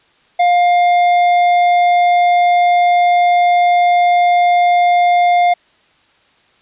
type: tone with tanh clipping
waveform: sine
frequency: 706 Hz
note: F5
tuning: 19 cents sharp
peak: -10 dBFS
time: 0.39-5.54 s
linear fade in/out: 10 ms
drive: 10 dB
effects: white hiss -53 dBFS RMS until 6.61 s + resampled to 8000 Hz